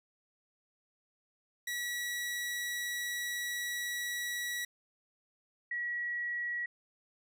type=tone pair in turn; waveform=sawtooth / sine; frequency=1934 / 1921.8 Hz; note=B6 / B6; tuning=-37 / -48 cents; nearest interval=unison; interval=11 cents; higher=first; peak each=-31 / -33 dBFS; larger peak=first; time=1.67-4.65 / 5.71-6.66 s; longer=first; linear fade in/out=5 ms; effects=none